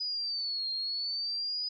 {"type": "linear two-way sweep", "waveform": "sine", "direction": "down then up", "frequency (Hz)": [4978, 4193, 4978], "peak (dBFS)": -31, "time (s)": [0, 1.69], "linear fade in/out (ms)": 10, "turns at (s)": 0.7, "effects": []}